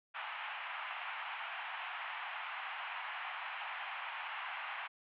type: band-pass noise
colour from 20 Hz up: pink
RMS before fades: -43 dBFS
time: 0.14-4.88 s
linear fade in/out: 20 ms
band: 760 to 3000 Hz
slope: 48 dB/octave
effects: none